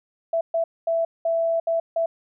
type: tone bursts at uneven times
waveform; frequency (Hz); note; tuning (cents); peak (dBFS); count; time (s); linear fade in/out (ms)
sine; 663; E5; +10; -19; 6; 0.33-0.41 / 0.54-0.64 / 0.87-1.05 / 1.25-1.6 / 1.67-1.8 / 1.96-2.06; 5
effects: none